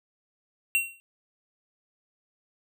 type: tone with exponential decay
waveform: square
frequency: 2737 Hz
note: F7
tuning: 36 cents flat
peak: -19 dBFS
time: 0.75-1 s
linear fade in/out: 0 ms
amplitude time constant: 54 ms
effects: none